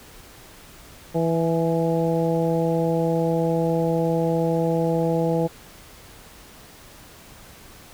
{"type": "harmonic tone with a mistuned harmonic", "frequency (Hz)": 164.81, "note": "E3", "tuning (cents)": 0, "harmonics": [1, 2, 3, 4, 5], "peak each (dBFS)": [-23, -26, -23, -29, -31], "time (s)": [1.14, 5.48], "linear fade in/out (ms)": 20, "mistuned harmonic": 5, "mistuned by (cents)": 23, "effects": ["pink hiss -46 dBFS RMS until 7.93 s"]}